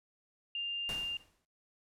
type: tone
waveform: sine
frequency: 2800 Hz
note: F7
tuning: 4 cents sharp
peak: -34 dBFS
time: 0.55-1.17 s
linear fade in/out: 2 ms
type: noise with exponential decay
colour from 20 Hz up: pink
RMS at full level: -41 dBFS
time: 0.89-1.45 s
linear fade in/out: 0 ms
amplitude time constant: 120 ms
effects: noise-tail reverb RT60 0.3 s tail -20 dB re dry + low-pass 12000 Hz 12 dB/octave